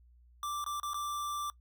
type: tone with dropouts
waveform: square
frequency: 1174.7 Hz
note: D6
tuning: in tune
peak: -35 dBFS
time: 0.43-1.5 s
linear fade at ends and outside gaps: 1 ms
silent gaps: 0.642-0.663 / 0.799-0.831 / 0.934-0.943 s
effects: noise-tail reverb RT60 0.1 s tail -20 dB re dry + added 60 Hz sine -58 dBFS peak until 1.6 s